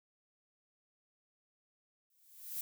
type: noise with exponential growth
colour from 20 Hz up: violet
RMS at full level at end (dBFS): -37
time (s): 2.1-2.61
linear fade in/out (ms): 2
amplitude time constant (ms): 110
effects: none